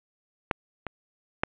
clicks, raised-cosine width 0.5 ms, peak -8 / -17 / -8 dBFS, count 3, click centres 0.512 / 0.867 / 1.435 s, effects resampled to 8000 Hz + 7-bit

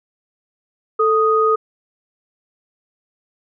sine tone pair together, 440.5 / 1244.5 Hz, A4 / D#6, +2 / 0 cents, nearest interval octave + tritone, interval 1798 cents, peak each -15 dBFS, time 0.99-1.56 s, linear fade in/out 10 ms, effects none

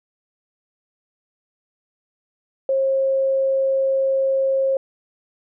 sine tone, 537 Hz, C5, 45 cents sharp, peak -16 dBFS, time 2.69-4.77 s, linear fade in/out 2 ms, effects none

